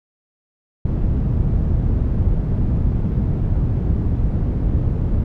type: low-pass noise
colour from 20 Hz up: white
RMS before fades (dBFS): -18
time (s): 0.85-5.24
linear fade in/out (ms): 5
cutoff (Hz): 110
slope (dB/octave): 12
effects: none